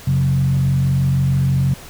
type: tone with frequency modulation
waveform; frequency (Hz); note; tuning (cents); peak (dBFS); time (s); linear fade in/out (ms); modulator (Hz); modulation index
sine; 135.5; C#3; -39; -13; 0.07-1.74; 5; 46.3; 0.67
effects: pink hiss -38 dBFS RMS until 1.89 s